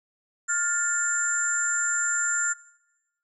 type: tone cluster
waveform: sine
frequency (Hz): 1408 / 1761 / 7270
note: F6 / A6 / A#8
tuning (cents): +14 / +1 / -44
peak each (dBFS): -26 / -33 / -25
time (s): 0.48-2.54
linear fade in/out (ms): 20
effects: noise-tail reverb RT60 1.0 s tail -21 dB re dry